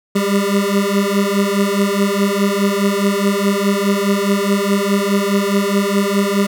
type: beating tone pair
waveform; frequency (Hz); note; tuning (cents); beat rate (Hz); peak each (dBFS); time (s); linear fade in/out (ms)
25% pulse; 197.5 / 202.3; G3 / G#3; +13 / -45; 4.8; -13; 0.15-6.47; 10
effects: none